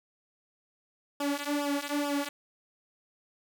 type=tone with flanger; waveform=sawtooth; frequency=287.7 Hz; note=D4; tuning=36 cents flat; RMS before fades=-31 dBFS; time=1.2-2.29 s; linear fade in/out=5 ms; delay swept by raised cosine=0.47 to 3.67 ms; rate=2.3 Hz; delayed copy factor=-0.9; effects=none